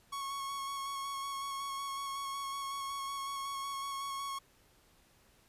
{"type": "tone with vibrato", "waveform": "45% pulse", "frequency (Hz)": 1103, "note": "C#6", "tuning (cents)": -9, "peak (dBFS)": -37, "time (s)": [0.12, 4.39], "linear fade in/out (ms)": 10, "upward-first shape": "square", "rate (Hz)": 5.4, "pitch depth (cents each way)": 15, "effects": ["pink hiss -66 dBFS RMS until 5.48 s", "resampled to 32000 Hz"]}